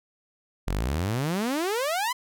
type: exponential sweep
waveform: sawtooth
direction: up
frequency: 41.2 to 1046.5 Hz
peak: -21 dBFS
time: 0.67-2.13 s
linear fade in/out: 10 ms
effects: none